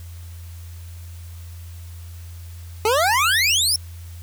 25% pulse exponential sweep, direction up, 413.5 to 5540 Hz, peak -12 dBFS, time 2.85-3.76 s, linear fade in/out 2 ms, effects added 85 Hz sine -34 dBFS peak until 4.22 s + white hiss -49 dBFS RMS until 4.22 s

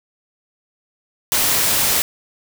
white noise, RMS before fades -17 dBFS, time 1.32-2.02 s, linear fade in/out 0 ms, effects none

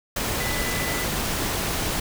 sine tone in noise, 1995 Hz, B6, 17 cents sharp, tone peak -31 dBFS, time 0.4-1.04 s, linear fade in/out 5 ms, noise pink, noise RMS -26 dBFS, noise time 0.16-2 s, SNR -8 dB, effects none

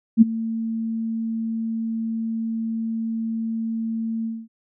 sine tone with ADSR envelope, 225.4 Hz, A3, 42 cents sharp, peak -5 dBFS, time 0.17-4.48 s, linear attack 46 ms, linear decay 18 ms, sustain -18 dB, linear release 230 ms, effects none

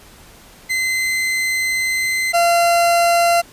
40% pulse tone pair in turn, 2057 / 686.4 Hz, C7 / F5, -30 / -30 cents, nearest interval octave + perfect fifth, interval 1900 cents, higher first, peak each -16 / -11 dBFS, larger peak second, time 0.69-2.33 / 2.33-3.42 s, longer first, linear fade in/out 20 ms, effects pink hiss -44 dBFS RMS until 3.52 s + resampled to 32000 Hz

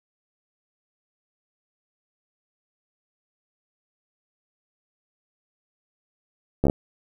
slowing click train, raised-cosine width 2 ms, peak -7 dBFS, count 5, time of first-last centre 6.64-6.699 s, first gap 14 ms, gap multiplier 1.03, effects 8-bit

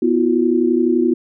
sine chord, B suspended fourth, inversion none, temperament equal with one note detuned, 246.9 / 329.6 / 361.3 Hz, B3 / E4 / F#4, 0 / 0 / -41 cents, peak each -17 dBFS, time 0.02-1.14 s, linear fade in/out 5 ms, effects none

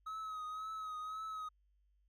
triangle tone with vibrato, 1274 Hz, D#6, 41 cents sharp, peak -39 dBFS, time 0.06-1.49 s, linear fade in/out 10 ms, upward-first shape triangle, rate 1.9 Hz, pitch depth 47 cents each way, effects added 50 Hz sine -70 dBFS peak until 2.08 s

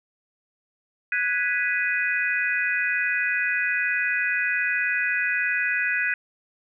sine chord, G# minor seventh, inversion third, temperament equal, 1480 / 1661.2 / 1975.5 / 2489 Hz, F#6 / G#6 / B6 / D#7, 0 / 0 / 0 / 0 cents, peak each -27 dBFS, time 1.12-6.14 s, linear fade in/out 2 ms, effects none

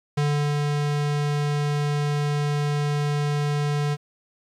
square tone with ADSR envelope, 146.4 Hz, D3, 5 cents flat, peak -20 dBFS, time 0.17-3.97 s, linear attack 9 ms, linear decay 350 ms, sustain -2 dB, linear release 41 ms, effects low-pass 7000 Hz 12 dB/octave + 9-bit

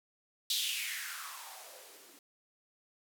violet noise with band-pass filter sweep, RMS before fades -40 dBFS, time 0.5-2.19 s, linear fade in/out 2 ms, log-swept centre 3900 to 270 Hz, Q 4.4, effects none

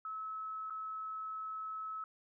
sine tone with dropouts, 1295 Hz, E6, 31 cents flat, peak -39 dBFS, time 0.05-2.04 s, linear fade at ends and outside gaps 2 ms, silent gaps 0.699-0.705 s, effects none

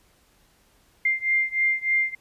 sine beating tone pair, 2100 / 2103.3 Hz, C7 / C7, +6 / +8 cents, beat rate 3.3 Hz, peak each -23 / -24 dBFS, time 1.05-2.15 s, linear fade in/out 5 ms, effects pink hiss -61 dBFS RMS until 2.2 s + resampled to 32000 Hz

